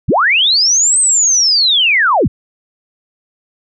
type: linear two-way sweep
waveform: sine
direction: up then down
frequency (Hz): 41.54 to 8372 to 41.54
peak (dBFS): -8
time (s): 0.08-2.28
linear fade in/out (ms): 10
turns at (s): 0.99
effects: none